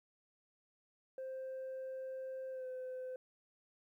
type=tone with pitch glide; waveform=sine; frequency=524 to 512 Hz; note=C5 to C5; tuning=+2 to -38 cents; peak=-39 dBFS; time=1.18-3.16 s; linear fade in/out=2 ms; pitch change=-40 cents; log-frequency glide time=2.51-2.66 s; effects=tanh soft clip ceiling -40 dBFS + 13-bit